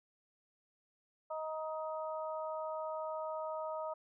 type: harmonic tone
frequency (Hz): 314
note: D#4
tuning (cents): +16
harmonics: 2 / 3 / 4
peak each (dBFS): -39 / -43 / -45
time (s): 1.3-3.94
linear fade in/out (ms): 10
effects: none